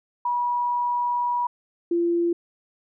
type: tone pair in turn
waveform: sine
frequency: 969 / 342.6 Hz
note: B5 / F4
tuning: -33 / -33 cents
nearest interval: octave + tritone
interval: 1800 cents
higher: first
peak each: -21 / -19 dBFS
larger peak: second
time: 0.25-1.47 / 1.91-2.33 s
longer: first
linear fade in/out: 5 ms
effects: none